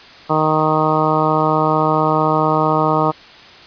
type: harmonic tone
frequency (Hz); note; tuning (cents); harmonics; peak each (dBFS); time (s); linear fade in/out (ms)
155.56; D#3; 0; 1 / 2 / 3 / 4 / 5 / 6 / 7 / 8; -21 / -21 / -21 / -21 / -21 / -21 / -21 / -21; 0.29-3.12; 20
effects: white hiss -40 dBFS RMS until 3.66 s + resampled to 11025 Hz